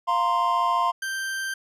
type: chord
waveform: triangle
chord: F suspended fourth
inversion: none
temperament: equal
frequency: 698.5 / 932.3 / 1046.5 Hz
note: F5 / Bb5 / C6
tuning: 0 / 0 / 0 cents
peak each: -25 / -24 / -20 dBFS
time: 0.07-0.92 s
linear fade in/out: 20 ms
type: tone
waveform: 40% pulse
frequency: 1568 Hz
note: G6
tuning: in tune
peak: -26 dBFS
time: 1.02-1.54 s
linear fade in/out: 5 ms
effects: resampled to 32000 Hz